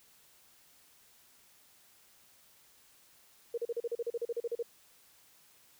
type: tone bursts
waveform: sine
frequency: 470.3 Hz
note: A#4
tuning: 15 cents sharp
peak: -31 dBFS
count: 15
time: 3.54-4.627 s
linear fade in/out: 5 ms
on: 37 ms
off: 38 ms
effects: white hiss -63 dBFS RMS until 5.79 s